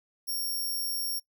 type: tone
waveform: 5% pulse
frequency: 5540 Hz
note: F8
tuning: 15 cents flat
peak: -24 dBFS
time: 0.27-1.2 s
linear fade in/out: 20 ms
effects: noise-tail reverb RT60 0.1 s tail -20 dB re dry